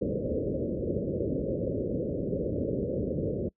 white low-pass noise, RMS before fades -30 dBFS, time 0.01-3.49 s, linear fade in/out 10 ms, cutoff 570 Hz, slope 96 dB/octave, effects noise-tail reverb RT60 0.1 s tail -24 dB re dry + high-pass 60 Hz 12 dB/octave

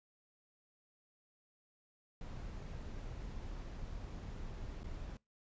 brown noise with dropouts, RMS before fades -45 dBFS, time 2.21-5.17 s, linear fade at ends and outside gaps 1 ms, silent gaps 4.832-4.842 s, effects noise-tail reverb RT60 0.2 s tail -23 dB re dry + resampled to 16000 Hz

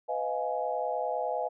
sine chord, F half-diminished seventh, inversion second, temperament just, 502.9 / 628.6 / 698.5 / 838.1 Hz, Cb5 / Eb5 / F5 / Ab5, +31 / +18 / 0 / +16 cents, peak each -34 dBFS, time 0.08-1.49 s, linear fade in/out 20 ms, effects none

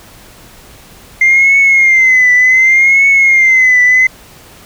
sine tone with vibrato, 2093 Hz, C7, in tune, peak -3 dBFS, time 1.21-4.07 s, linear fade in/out 5 ms, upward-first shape triangle, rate 0.67 Hz, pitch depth 100 cents each way, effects tanh soft clip ceiling -1 dBFS + pink hiss -38 dBFS RMS until 4.65 s

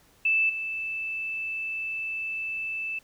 sine tone with level steps, 2637 Hz, E7, in tune, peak -20 / -29 dBFS, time 0.25-2.99 s, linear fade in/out 5 ms, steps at 0.49 s, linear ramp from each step 10 ms, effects pink hiss -60 dBFS RMS until 3.03 s

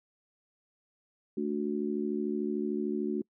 harmonic tone, 73.42 Hz, D2, in tune, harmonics 3 / 4 / 5, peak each -33 / -34 / -33 dBFS, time 1.37-3.22 s, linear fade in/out 5 ms, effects noise-tail reverb RT60 0.1 s tail -26 dB re dry

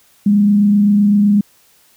sine tone with frequency modulation, 204.8 Hz, G#3, 24 cents flat, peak -8 dBFS, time 0.26-1.41 s, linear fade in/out 5 ms, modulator 27.8 Hz, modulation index 0.26, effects white hiss -52 dBFS RMS until 1.96 s

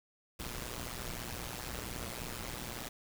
pink noise with amplitude modulation, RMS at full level -38 dBFS, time 0.39-2.89 s, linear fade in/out 10 ms, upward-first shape sine, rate 121 Hz, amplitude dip 85%, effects none

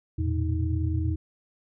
sine tone cluster, 83 / 111.6 / 120.5 / 314.3 Hz, E2 / A2 / B2 / D#4, +12 / +25 / -42 / +18 cents, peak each -25 / -31 / -33 / -33 dBFS, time 0.18-1.16 s, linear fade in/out 10 ms, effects none

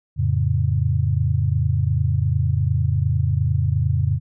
sine chord, F augmented, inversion none, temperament equal, 87.31 / 110 / 138.59 Hz, F2 / A2 / C#3, 0 / 0 / 0 cents, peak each -21 dBFS, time 0.16-4.2 s, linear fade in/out 50 ms, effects none

